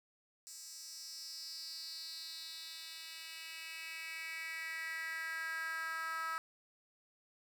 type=tone with high-pass filter sweep; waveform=10% pulse; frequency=324.1 Hz; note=E4; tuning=29 cents flat; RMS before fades=-44 dBFS; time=0.47-6.38 s; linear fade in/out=0 ms; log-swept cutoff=6600 to 1300 Hz; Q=4.4; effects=none